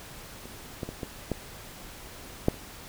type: clicks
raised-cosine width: 2 ms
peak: -29 / -18 / -22 / -19 / -14 / -7 / -30 dBFS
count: 7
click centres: 0.456 / 0.832 / 0.89 / 1.032 / 1.317 / 2.484 / 2.543 s
effects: pink hiss -45 dBFS RMS until 2.88 s